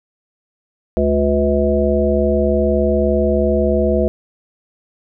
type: harmonic tone with a mistuned harmonic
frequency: 71.2 Hz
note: C#2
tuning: 47 cents sharp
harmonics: 1 / 3 / 5 / 7 / 9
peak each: -19 / -19 / -19 / -19 / -19 dBFS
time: 0.97-4.08 s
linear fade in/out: 0 ms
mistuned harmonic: 5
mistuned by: +16 cents
effects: none